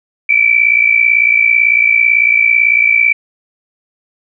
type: tone pair together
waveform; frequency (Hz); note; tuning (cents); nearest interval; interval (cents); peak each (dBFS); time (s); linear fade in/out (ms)
sine; 2291 / 2349; D7 / D7; -44 / 0; unison; 44; -10; 0.29-3.13; 5
effects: none